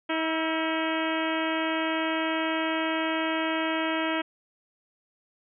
harmonic tone with a mistuned harmonic, 320.2 Hz, D#4, 50 cents sharp, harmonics 1 / 2 / 3 / 4 / 5 / 6 / 7 / 8 / 9 / 10, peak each -29 / -32 / -34 / -35 / -36 / -37 / -37 / -38 / -39 / -39 dBFS, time 0.09-4.22 s, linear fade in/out 10 ms, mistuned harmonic 4, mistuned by +52 cents, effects none

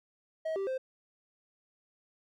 triangle tone with pitch steps, 638 / 390.5 / 522 Hz, D#5 / G4 / C5, +43 / -7 / -4 cents, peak -29 dBFS, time 0.45-0.78 s, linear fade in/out 10 ms, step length 110 ms, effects none

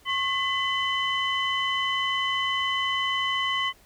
sine tone cluster, 1086 / 2014 / 3033 Hz, C#6 / B6 / F#7, -36 / +33 / +42 cents, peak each -27 dBFS, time 0.05-3.73 s, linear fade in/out 50 ms, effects tanh soft clip ceiling -17 dBFS + pink hiss -57 dBFS RMS until 3.85 s

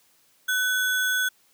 sine tone with sample-and-hold, 1502 Hz, F#6, 26 cents sharp, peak -21 dBFS, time 0.48-1.29 s, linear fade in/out 10 ms, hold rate 4900 Hz, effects white hiss -62 dBFS RMS until 1.53 s + high-pass 100 Hz 12 dB/octave

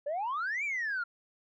sine exponential two-way sweep, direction up then down, 554.4 to 2400 to 1374 Hz, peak -29 dBFS, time 0.06-1.04 s, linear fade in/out 10 ms, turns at 0.64 s, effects tanh soft clip ceiling -28 dBFS

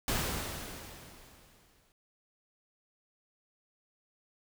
pink noise with exponential decay, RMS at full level -30 dBFS, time 0.08-1.92 s, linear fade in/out 1 ms, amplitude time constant 400 ms, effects none

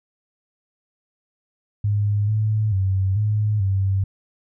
sine tone with pitch steps, 103.2 / 107.7 / 95.7 / 105.9 / 96.9 Hz, G#2 / A2 / G2 / G#2 / G2, -10 / -37 / -41 / +34 / -20 cents, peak -17 dBFS, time 1.84-4.04 s, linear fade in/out 5 ms, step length 440 ms, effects none

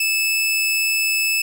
sawtooth tone, 2618 Hz, E7, 13 cents flat, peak -14 dBFS, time 0-1.42 s, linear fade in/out 5 ms, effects none

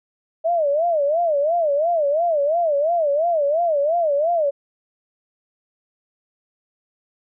sine tone with vibrato, 626 Hz, D#5, 10 cents sharp, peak -16 dBFS, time 0.44-4.51 s, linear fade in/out 20 ms, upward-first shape sine, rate 2.9 Hz, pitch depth 190 cents each way, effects none

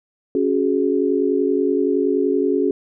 sine chord, C# suspended fourth, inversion none, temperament equal with one note detuned, 277.2 / 370 / 420.6 Hz, C#4 / F#4 / G#4, 0 / 0 / +22 cents, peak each -20 dBFS, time 0.35-2.71 s, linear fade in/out 2 ms, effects none

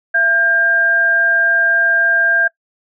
sine tone pair together, 674.1 / 1600 Hz, E5 / G6, +39 / +35 cents, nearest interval octave + minor third, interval 1496 cents, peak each -22 / -11 dBFS, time 0.14-2.48 s, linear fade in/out 10 ms, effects noise-tail reverb RT60 0.1 s tail -20 dB re dry

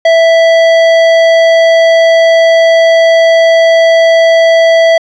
sine tone with hard clipping, 659.3 Hz, E5, in tune, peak -5 dBFS, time 0.05-4.98 s, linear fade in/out 5 ms, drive 12 dB, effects resampled to 22050 Hz

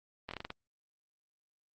slowing click train, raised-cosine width 0.3 ms, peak -23 dBFS, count 7, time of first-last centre 0.29-0.504 s, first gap 21 ms, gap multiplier 1.21, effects Opus 24 kbps

